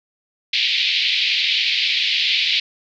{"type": "band-pass noise", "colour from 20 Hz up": "white", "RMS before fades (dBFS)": -19, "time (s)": [0.53, 2.6], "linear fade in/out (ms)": 5, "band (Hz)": [2200, 4300], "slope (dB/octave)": 48, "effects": []}